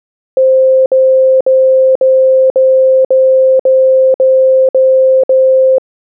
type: tone bursts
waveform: sine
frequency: 524 Hz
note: C5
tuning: 2 cents sharp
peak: -4 dBFS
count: 10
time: 0.37-5.783 s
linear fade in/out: 2 ms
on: 490 ms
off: 57 ms
effects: none